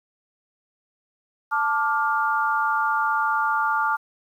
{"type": "chord", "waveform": "sine", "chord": "D minor", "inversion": "second", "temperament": "just", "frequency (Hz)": [881, 1174.7, 1409.6], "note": ["A5", "D6", "F6"], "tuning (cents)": [2, 0, 16], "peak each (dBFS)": -24, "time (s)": [1.51, 3.97], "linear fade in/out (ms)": 20, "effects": ["9-bit"]}